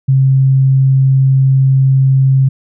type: tone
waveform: sine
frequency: 133.8 Hz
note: C3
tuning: 39 cents sharp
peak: -6 dBFS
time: 0.08-2.49 s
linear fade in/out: 10 ms
effects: none